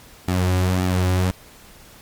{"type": "tone with flanger", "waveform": "sawtooth", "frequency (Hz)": 91.7, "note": "F#2", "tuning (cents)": -15, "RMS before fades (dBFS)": -19, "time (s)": [0.28, 1.31], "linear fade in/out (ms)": 0, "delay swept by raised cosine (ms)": [1.9, 4.6], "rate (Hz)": 1.8, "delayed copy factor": -0.6, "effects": ["pink hiss -46 dBFS RMS until 2.01 s", "MP3 96 kbps"]}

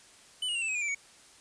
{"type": "tone with pitch steps", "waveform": "square", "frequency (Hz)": [3000, 2878, 2761, 2648, 2540, 2437, 2337, 2242], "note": ["F#7", "F#7", "F7", "E7", "D#7", "D#7", "D7", "C#7"], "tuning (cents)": [23, -49, -20, 7, 35, -37, -9, 19], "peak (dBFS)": -30, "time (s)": [0.42, 0.948], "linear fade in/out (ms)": 5, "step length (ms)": 66, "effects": ["white hiss -56 dBFS RMS until 1.4 s", "resampled to 22050 Hz"]}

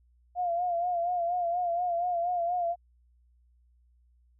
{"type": "tone with vibrato", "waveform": "sine", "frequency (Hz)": 700, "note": "F5", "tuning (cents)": 4, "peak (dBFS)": -26, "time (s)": [0.35, 2.76], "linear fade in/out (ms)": 50, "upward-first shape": "sine", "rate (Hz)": 4.2, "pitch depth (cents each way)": 57, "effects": ["added 60 Hz sine -61 dBFS peak until 4.39 s"]}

